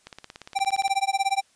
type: click train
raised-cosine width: 0.2 ms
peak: -22 dBFS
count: 15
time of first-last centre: 0.07-0.879 s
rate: 17.3 Hz
type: tone with tremolo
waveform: square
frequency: 784 Hz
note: G5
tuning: in tune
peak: -19 dBFS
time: 0.55-1.42 s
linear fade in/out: 20 ms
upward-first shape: sine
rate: 17 Hz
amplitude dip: 100%
effects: white hiss -62 dBFS RMS until 1.55 s + resampled to 22050 Hz